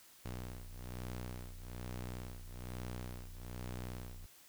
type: ring-modulated tone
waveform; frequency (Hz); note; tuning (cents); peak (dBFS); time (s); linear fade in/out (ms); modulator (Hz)
sawtooth; 61.74; B1; 0; -36; 0.25-4.26; 5; 30.3
effects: white hiss -61 dBFS RMS until 4.48 s